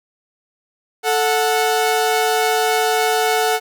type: tone pair together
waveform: sawtooth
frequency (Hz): 440 / 734.5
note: A4 / F#5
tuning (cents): 0 / -13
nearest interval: major sixth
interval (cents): 887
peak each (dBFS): -14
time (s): 1.03-3.6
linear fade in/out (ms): 50
effects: none